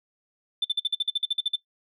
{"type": "tone bursts", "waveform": "sine", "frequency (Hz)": 3537, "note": "A7", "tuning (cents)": 8, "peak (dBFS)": -19, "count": 13, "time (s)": [0.62, 1.558], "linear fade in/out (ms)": 5, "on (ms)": 26, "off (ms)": 50, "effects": ["noise-tail reverb RT60 0.1 s tail -17 dB re dry", "tanh soft clip ceiling -18 dBFS"]}